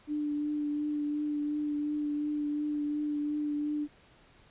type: tone with vibrato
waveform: sine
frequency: 296.1 Hz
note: D4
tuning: 14 cents sharp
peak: -29 dBFS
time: 0.07-3.88 s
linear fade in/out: 50 ms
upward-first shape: triangle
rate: 2.8 Hz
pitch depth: 19 cents each way
effects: pink hiss -60 dBFS RMS until 4.5 s + resampled to 8000 Hz